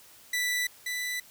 sawtooth tone pair in turn, 1975.5 / 1985.1 Hz, B6 / B6, 0 / +8 cents, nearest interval unison, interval 8 cents, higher second, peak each -23 / -27 dBFS, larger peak first, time 0.33-0.67 / 0.86-1.2 s, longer neither, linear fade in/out 5 ms, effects white hiss -54 dBFS RMS until 1.3 s

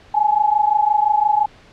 sine tone pair together, 830.6 / 856.4 Hz, G#5 / A5, 0 / -47 cents, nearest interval minor second, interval 53 cents, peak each -16 dBFS, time 0.14-1.46 s, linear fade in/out 10 ms, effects pink hiss -47 dBFS RMS until 1.72 s + low-pass 4000 Hz 12 dB/octave

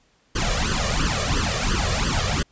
pink noise with flanger, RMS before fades -22 dBFS, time 0.35-2.43 s, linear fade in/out 10 ms, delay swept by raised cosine 0.64 to 1.74 ms, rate 2.9 Hz, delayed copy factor +1, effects pink hiss -62 dBFS RMS until 2.51 s + resampled to 16000 Hz

